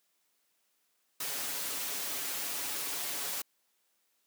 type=noise with comb filter; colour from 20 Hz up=white; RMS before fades=-36 dBFS; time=1.2-3.42 s; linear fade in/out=5 ms; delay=7.1 ms; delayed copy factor=+0.65; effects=white hiss -75 dBFS RMS until 4.26 s + high-pass 200 Hz 12 dB/octave